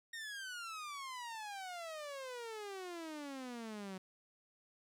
sawtooth exponential sweep, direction down, 1864.7 to 184.6 Hz, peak -40 dBFS, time 0.13-3.98 s, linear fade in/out 5 ms, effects low-pass 10000 Hz 12 dB/octave + 12-bit

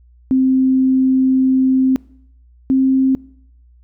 sine tone pair in turn, 261.6 / 264.5 Hz, C4 / C4, 0 / +19 cents, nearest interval unison, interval 19 cents, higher second, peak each -10 dBFS, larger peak neither, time 0.31-1.96 / 2.7-3.15 s, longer first, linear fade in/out 0 ms, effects noise-tail reverb RT60 0.7 s tail -24 dB re dry + added 60 Hz sine -45 dBFS peak until 3.83 s

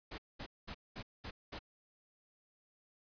pink noise bursts, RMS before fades -45 dBFS, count 6, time 0.11-1.592 s, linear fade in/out 10 ms, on 72 ms, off 210 ms, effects resampled to 11025 Hz

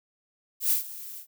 violet noise with ADSR envelope, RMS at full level -22 dBFS, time 0.6-1.27 s, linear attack 110 ms, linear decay 120 ms, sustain -18 dB, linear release 92 ms, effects none

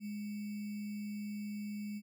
sine tone with sample-and-hold, 207.7 Hz, G#3, in tune, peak -38 dBFS, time 0-2.02 s, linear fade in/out 50 ms, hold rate 2450 Hz, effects none

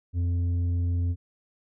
triangle tone with tanh clipping, 87.31 Hz, F2, in tune, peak -24 dBFS, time 0.13-1.16 s, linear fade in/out 50 ms, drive 10 dB, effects none

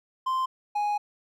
triangle tone pair in turn, 1042 / 829.6 Hz, C6 / G#5, -7 / -2 cents, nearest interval major third, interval 395 cents, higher first, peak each -22 dBFS, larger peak neither, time 0.26-0.46 / 0.75-0.98 s, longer second, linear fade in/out 10 ms, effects none

